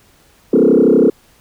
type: tone with frequency modulation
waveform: sine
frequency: 349.2 Hz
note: F4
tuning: in tune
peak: -6 dBFS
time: 0.53-1.1 s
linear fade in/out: 5 ms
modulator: 32.3 Hz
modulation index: 4
effects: tanh soft clip ceiling -2 dBFS + pink hiss -51 dBFS RMS until 1.4 s

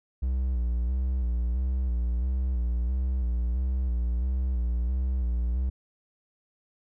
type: tone with vibrato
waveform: triangle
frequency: 61.74 Hz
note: B1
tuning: in tune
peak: -22 dBFS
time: 0.22-5.7 s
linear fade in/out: 10 ms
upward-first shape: square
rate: 1.5 Hz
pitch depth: 62 cents each way
effects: none

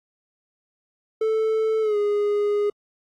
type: tone with pitch glide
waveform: triangle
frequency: 440 to 412.9 Hz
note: A4 to G#4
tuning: 0 to -10 cents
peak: -17 dBFS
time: 1.21-2.7 s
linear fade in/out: 5 ms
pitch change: -110 cents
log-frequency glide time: 1.81-1.97 s
effects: AAC 64 kbps

